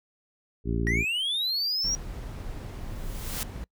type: harmonic tone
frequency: 57.1 Hz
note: A#1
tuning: 35 cents flat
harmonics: 1 / 2 / 3 / 4 / 5 / 6 / 7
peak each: -28 / -31 / -33 / -34 / -35 / -36 / -36 dBFS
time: 0.64-1.05 s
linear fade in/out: 50 ms
type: linear sweep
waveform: triangle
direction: up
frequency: 1864.7 to 5750 Hz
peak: -24 dBFS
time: 0.87-1.95 s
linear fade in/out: 0 ms
type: noise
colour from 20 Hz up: brown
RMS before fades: -36 dBFS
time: 1.84-3.64 s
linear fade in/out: 0 ms
type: noise with exponential growth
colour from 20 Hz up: white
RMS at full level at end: -31 dBFS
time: 2.74-3.43 s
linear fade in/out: 0 ms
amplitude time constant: 150 ms
effects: noise-tail reverb RT60 0.1 s tail -25 dB re dry